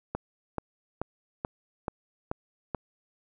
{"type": "click train", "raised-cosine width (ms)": 1, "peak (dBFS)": -16, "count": 7, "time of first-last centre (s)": [0.15, 2.747], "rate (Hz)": 2.31, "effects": []}